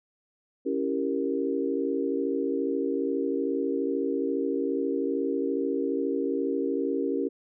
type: chord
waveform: sine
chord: C# diminished seventh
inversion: none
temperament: equal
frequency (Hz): 277.2 / 329.6 / 392 / 466.2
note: C#4 / E4 / G4 / Bb4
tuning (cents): 0 / 0 / 0 / 0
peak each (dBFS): -29 / -33 / -30 / -31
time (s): 0.65-7.29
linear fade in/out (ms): 20
effects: none